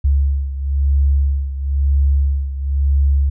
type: beating tone pair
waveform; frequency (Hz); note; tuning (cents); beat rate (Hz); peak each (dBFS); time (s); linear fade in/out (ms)
sine; 69.3 / 70.3; C#2 / C#2; 0 / +25; 1; -14 / -19; 0.04-3.3; 10
effects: none